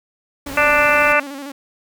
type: tone with vibrato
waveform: sawtooth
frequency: 278.6 Hz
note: C#4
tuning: 9 cents sharp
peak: -25 dBFS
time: 0.46-1.52 s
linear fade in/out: 5 ms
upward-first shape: square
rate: 13 Hz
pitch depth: 53 cents each way
type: noise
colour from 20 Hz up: pink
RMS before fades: -33 dBFS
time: 0.46-1.13 s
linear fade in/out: 10 ms
type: harmonic tone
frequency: 294.8 Hz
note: D4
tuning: 7 cents sharp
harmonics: 2 / 3 / 4 / 5 / 6 / 7 / 8 / 9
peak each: -18 / -23 / -19 / -18 / -23 / -21 / -22 / -20 dBFS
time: 0.57-1.2 s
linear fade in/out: 5 ms
effects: none